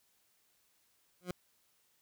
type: tone with exponential growth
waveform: 20% pulse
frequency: 179.6 Hz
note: F3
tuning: 49 cents sharp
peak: -28 dBFS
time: 1.21-1.31 s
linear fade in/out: 0 ms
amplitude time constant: 21 ms
effects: white hiss -73 dBFS RMS until 2.01 s